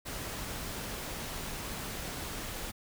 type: noise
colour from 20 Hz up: pink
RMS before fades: -39 dBFS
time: 0.05-2.72 s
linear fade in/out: 20 ms
effects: none